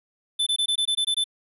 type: tone bursts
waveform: square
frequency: 3520 Hz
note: A7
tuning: in tune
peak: -21 dBFS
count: 9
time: 0.39-1.242 s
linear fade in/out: 10 ms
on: 76 ms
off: 21 ms
effects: resampled to 32000 Hz